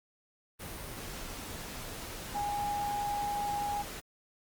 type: tone in noise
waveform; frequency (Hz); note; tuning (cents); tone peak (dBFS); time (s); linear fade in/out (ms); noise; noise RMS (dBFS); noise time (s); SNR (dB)
sine; 821; G#5; -20; -31; 2.34-3.83; 20; pink; -42; 0.59-4.01; +8
effects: Opus 32 kbps